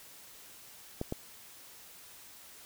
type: clicks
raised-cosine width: 2 ms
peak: -20 dBFS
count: 2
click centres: 1.014 / 1.124 s
effects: white hiss -53 dBFS RMS until 2.65 s